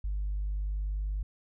sine tone, 50.2 Hz, G1, 42 cents sharp, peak -28 dBFS, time 0.04-1.23 s, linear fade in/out 5 ms, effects tanh soft clip ceiling -26 dBFS

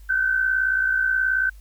sine tone pair together, 1480 / 1538.6 Hz, F#6 / G6, 0 / -33 cents, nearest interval minor second, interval 67 cents, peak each -26 / -19 dBFS, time 0.09-1.5 s, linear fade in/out 10 ms, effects added 50 Hz sine -41 dBFS peak until 1.6 s + white hiss -59 dBFS RMS until 1.6 s

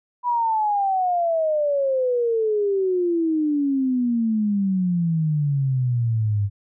sine exponential sweep, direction down, 987.8 to 99 Hz, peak -18 dBFS, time 0.23-6.5 s, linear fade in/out 50 ms, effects none

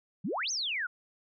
sine exponential two-way sweep, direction up then down, 152.1 to 6500 to 1370 Hz, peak -30 dBFS, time 0.24-0.87 s, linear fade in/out 10 ms, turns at 0.51 s, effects none

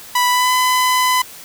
sawtooth tone with pitch glide, 987.8 to 1008 Hz, B5 to B5, 0 to +35 cents, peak -9 dBFS, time 0.15-1.22 s, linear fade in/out 5 ms, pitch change +35 cents, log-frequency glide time 0.29-0.52 s, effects white hiss -37 dBFS RMS until 1.44 s

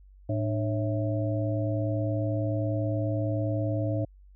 harmonic tone with a mistuned harmonic, 109.4 Hz, A2, 9 cents flat, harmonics 1 / 3 / 5 / 6, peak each -27 / -32 / -34 / -35 dBFS, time 0.29-4.05 s, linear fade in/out 5 ms, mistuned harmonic 3, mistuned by -150 cents, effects added 48 Hz sine -50 dBFS peak until 4.35 s

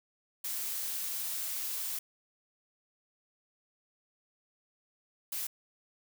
blue noise bursts at uneven times, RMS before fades -36 dBFS, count 2, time 0.44-1.99 / 5.32-5.47 s, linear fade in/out 5 ms, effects none

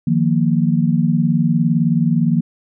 sine chord, Eb suspended second, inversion none, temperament just, 155.56 / 175.01 / 233.3 Hz, Eb3 / F3 / Bb3, 0 / +4 / +2 cents, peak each -17 dBFS, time 0.07-2.41 s, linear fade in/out 5 ms, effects none

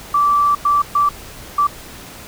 sine tone bursts at uneven times, 1163 Hz, D6, 17 cents flat, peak -11 dBFS, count 4, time 0.14-0.55 / 0.65-0.82 / 0.95-1.09 / 1.58-1.67 s, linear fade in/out 5 ms, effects pink hiss -36 dBFS RMS until 2.27 s

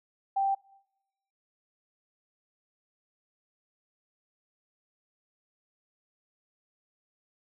sine tone, 784 Hz, G5, in tune, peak -24 dBFS, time 0.36-0.55 s, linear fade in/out 10 ms, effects noise-tail reverb RT60 0.9 s tail -24 dB re dry

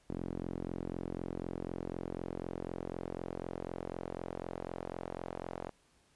sawtooth tone with band-pass filter sweep, 44 Hz, F1, 14 cents sharp, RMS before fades -41 dBFS, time 0.09-5.7 s, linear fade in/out 10 ms, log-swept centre 290 to 650 Hz, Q 1.2, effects pink hiss -69 dBFS RMS until 6.15 s + resampled to 24000 Hz

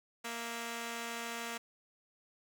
5% pulse tone pair together, 233.1 / 659.3 Hz, A#3 / E5, 0 / 0 cents, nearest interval octave + tritone, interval 1800 cents, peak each -28 / -35 dBFS, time 0.24-1.58 s, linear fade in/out 10 ms, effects none

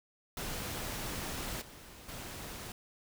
pink noise with level steps, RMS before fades -39 / -52 / -44 dBFS, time 0.37-2.72 s, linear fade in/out 2 ms, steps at 1.61 / 2.08 s, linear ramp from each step 10 ms, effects none

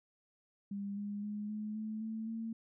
sine tone with pitch steps, 200.5 / 204.5 / 208.5 / 212.7 / 216.9 / 221.2 / 225.6 Hz, G3 / G#3 / G#3 / G#3 / A3 / A3 / A3, +39 / -26 / +7 / +42 / -25 / +9 / +44 cents, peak -37 dBFS, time 0.71-2.53 s, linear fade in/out 5 ms, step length 260 ms, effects none

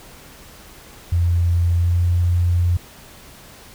sine tone with pitch glide, 86.2 to 87.61 Hz, F2 to F2, -22 to +6 cents, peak -14 dBFS, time 1.12-2.77 s, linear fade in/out 5 ms, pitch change +28 cents, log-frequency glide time 1.76-2.05 s, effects pink hiss -43 dBFS RMS until 3.74 s

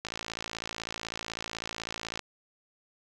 click train, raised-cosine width 0.2 ms, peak -17 dBFS, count 121, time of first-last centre 0.05-2.193 s, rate 56 Hz, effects none

